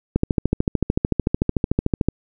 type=click train; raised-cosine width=3 ms; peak=-4 dBFS; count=27; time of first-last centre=0.16-2.086 s; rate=13.5 Hz; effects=none